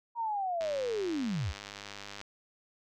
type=linear sweep; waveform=sine; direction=down; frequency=953 to 51.4 Hz; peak=-30 dBFS; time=0.15-1.54 s; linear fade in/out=50 ms
type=click train; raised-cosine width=0.2 ms; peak=-25 dBFS; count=163; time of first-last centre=0.61-2.214 s; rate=101 Hz
effects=none